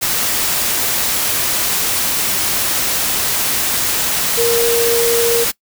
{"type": "tone in noise", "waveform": "sine", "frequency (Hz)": 467.6, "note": "A#4", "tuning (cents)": 5, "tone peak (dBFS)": -13, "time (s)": [4.37, 5.45], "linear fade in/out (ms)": 20, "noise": "white", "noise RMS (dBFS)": -17, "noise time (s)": [0.01, 5.52], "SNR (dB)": 1, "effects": ["noise-tail reverb RT60 0.1 s tail -22 dB re dry"]}